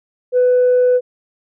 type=tone; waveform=sine; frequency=498.3 Hz; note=B4; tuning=15 cents sharp; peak=-8 dBFS; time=0.32-1.01 s; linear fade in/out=50 ms; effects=tanh soft clip ceiling -7 dBFS